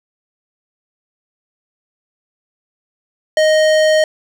sine tone with hard clipping, 622.3 Hz, D#5, in tune, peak -11 dBFS, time 3.37-4.04 s, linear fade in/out 2 ms, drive 17 dB, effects none

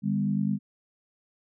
sine tone cluster, 149.2 / 200 / 248.4 Hz, D3 / G3 / B3, +28 / +35 / +10 cents, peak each -30 / -25 / -32 dBFS, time 0.02-0.59 s, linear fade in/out 50 ms, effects none

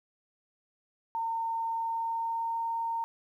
sine tone with pitch glide, 911 to 917.9 Hz, A#5 to A#5, -40 to -27 cents, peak -29 dBFS, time 1.15-3.04 s, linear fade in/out 0 ms, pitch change +13 cents, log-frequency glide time 1.71-2.64 s, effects 11-bit

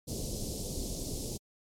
pink band-stop noise, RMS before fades -36 dBFS, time 0.07-1.38 s, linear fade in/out 20 ms, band 540 to 4600 Hz, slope 24 dB/octave, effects low-pass 11000 Hz 12 dB/octave + MP3 96 kbps

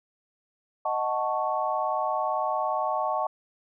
sine chord, D# half-diminished seventh, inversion none, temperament equal, 622.3 / 740 / 880 / 1108.7 Hz, D#5 / F#5 / A5 / C#6, 0 / 0 / 0 / 0 cents, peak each -30 dBFS, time 0.85-3.27 s, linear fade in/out 5 ms, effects none

